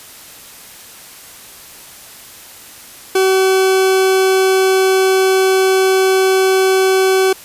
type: tone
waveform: 40% pulse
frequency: 380 Hz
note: F#4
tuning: 46 cents sharp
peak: -9 dBFS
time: 3.15-7.33 s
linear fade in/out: 5 ms
effects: white hiss -37 dBFS RMS until 7.44 s + resampled to 32000 Hz